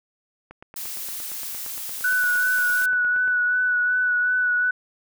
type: click train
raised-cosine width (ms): 0.5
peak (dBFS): -26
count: 25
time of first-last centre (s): 0.51-3.278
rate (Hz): 8.67
type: noise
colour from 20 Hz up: blue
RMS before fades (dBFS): -32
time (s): 0.76-2.86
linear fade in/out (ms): 5
type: tone with vibrato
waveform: sine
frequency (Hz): 1481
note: F#6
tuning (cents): +1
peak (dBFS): -18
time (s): 2.04-4.71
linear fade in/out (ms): 5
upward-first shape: sine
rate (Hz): 2.7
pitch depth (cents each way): 20
effects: none